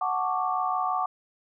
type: chord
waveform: sine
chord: D major seventh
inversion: first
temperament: equal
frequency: 740 / 880 / 1108.7 / 1174.7 Hz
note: F#5 / A5 / C#6 / D6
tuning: 0 / 0 / 0 / 0 cents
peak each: -28 / -33 / -31 / -29 dBFS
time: 0.01-1.06 s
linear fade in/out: 5 ms
effects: none